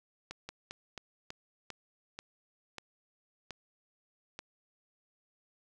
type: slowing click train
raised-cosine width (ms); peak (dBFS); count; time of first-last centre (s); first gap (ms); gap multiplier
0.2; -24; 10; 0.31-4.391; 180; 1.22
effects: none